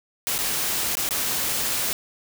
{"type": "noise with dropouts", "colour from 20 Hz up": "white", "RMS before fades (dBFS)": -25, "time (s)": [0.27, 1.93], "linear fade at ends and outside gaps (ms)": 0, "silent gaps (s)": [[0.381, 0.388], [0.953, 0.97], [1.09, 1.108]], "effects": []}